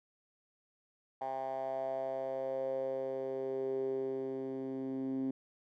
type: tone with band-pass filter sweep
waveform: 10% pulse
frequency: 132.9 Hz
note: C3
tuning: 27 cents sharp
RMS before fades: -37 dBFS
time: 1.21-5.31 s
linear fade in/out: 5 ms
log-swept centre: 790 to 270 Hz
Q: 5.6
effects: none